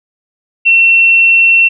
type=tone; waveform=sine; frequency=2710 Hz; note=E7; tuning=47 cents sharp; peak=-4 dBFS; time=0.65-1.69 s; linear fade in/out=20 ms; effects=none